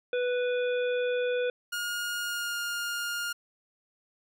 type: harmonic tone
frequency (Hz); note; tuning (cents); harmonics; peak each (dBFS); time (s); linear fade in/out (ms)
493.9; B4; 0; 1 / 3 / 5 / 7; -26 / -36 / -40 / -43; 0.13-1.5; 2
type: tone with pitch glide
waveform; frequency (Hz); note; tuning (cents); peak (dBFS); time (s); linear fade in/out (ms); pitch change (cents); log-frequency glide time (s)
sawtooth; 1428 to 1414; F6 to F6; +38 to +21; -27; 1.72-3.33; 10; -17; 2.19-2.58
effects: none